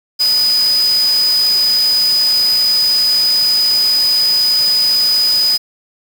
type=tone in noise; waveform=sine; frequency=4978 Hz; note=D#8; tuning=in tune; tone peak=-10 dBFS; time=0.19-5.58 s; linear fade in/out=20 ms; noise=white; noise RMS=-25 dBFS; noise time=0.19-5.58 s; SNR=+12 dB; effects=none